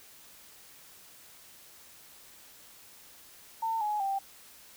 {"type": "tone with pitch steps", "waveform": "sine", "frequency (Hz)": [901, 840.7, 784.4], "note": ["A5", "G#5", "G5"], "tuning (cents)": [41, 21, 1], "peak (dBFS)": -28, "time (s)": [3.62, 4.19], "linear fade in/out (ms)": 10, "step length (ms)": 190, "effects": ["white hiss -54 dBFS RMS until 4.76 s"]}